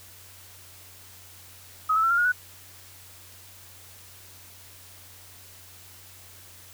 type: tone with pitch steps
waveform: sine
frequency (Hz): 1268 / 1308.2 / 1349.6 / 1392.4 / 1436.5 / 1482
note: D#6 / E6 / E6 / F6 / F6 / F#6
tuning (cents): +32 / -14 / +40 / -6 / +48 / +2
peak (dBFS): -19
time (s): 1.89-2.322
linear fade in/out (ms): 10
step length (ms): 72
effects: added 92 Hz sine -54 dBFS peak until 6.73 s + white hiss -49 dBFS RMS until 6.73 s